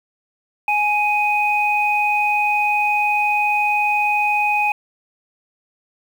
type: tone pair together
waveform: sine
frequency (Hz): 834.3 / 2500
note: G#5 / D#7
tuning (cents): +8 / +8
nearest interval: octave + perfect fifth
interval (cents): 1900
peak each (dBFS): -18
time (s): 0.68-4.72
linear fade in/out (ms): 2
effects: 7-bit